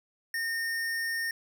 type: tone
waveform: square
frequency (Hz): 1830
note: A#6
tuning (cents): -32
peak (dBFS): -30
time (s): 0.34-1.31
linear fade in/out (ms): 2
effects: none